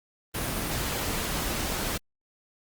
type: noise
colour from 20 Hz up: pink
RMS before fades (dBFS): -30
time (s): 0.34-1.98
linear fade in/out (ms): 10
effects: Opus 32 kbps